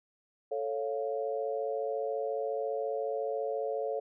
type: chord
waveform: sine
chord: A augmented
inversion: none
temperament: equal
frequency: 440 / 554.4 / 698.5 Hz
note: A4 / C#5 / E#5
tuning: 0 / 0 / 0 cents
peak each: -34 / -34 / -38 dBFS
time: 0.51-4 s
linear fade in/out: 10 ms
effects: none